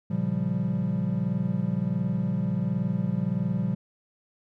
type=chord; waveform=triangle; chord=G half-diminished seventh; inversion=first; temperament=equal; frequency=116.54 / 138.59 / 174.61 / 196 Hz; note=Bb2 / Db3 / F3 / G3; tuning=0 / 0 / 0 / 0 cents; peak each=-30 / -30 / -26 / -27 dBFS; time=0.1-3.75 s; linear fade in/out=10 ms; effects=none